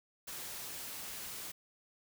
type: noise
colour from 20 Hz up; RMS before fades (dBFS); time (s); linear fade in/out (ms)
white; -44; 0.27-1.52; 10
effects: none